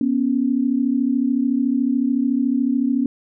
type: tone pair together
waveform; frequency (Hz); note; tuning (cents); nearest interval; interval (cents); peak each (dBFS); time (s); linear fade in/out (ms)
sine; 243.4 / 277.2; B3 / C#4; -25 / 0; major second; 225; -19; 0.01-3.06; 2
effects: none